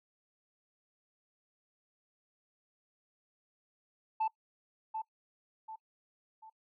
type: tone with echo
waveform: sine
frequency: 880 Hz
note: A5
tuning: in tune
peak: -26 dBFS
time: 4.2-4.28 s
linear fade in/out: 10 ms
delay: 740 ms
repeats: 3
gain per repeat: -8 dB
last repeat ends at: 6.5 s
effects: noise-tail reverb RT60 0.1 s tail -21 dB re dry + tanh soft clip ceiling -27 dBFS